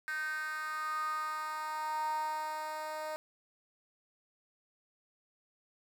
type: tone with high-pass filter sweep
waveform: 10% pulse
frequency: 309.2 Hz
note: D#4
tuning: 11 cents flat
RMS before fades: -37 dBFS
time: 0.08-3.16 s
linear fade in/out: 0 ms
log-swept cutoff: 1600 to 690 Hz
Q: 7.5
effects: none